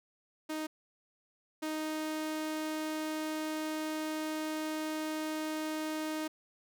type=tone pair in turn; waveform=sawtooth; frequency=311 / 311 Hz; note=D#4 / D#4; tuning=-1 / -1 cents; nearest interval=unison; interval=0 cents; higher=neither; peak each=-31 / -30 dBFS; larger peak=second; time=0.49-0.67 / 1.62-6.28 s; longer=second; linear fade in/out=10 ms; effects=none